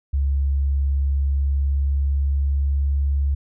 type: tone with pitch glide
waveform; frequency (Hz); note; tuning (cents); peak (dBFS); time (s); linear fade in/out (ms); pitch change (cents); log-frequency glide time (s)
sine; 69.3 to 69.94; C#2 to C#2; 0 to +16; -17; 0.13-3.35; 10; +16; 1.11-2.96
effects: none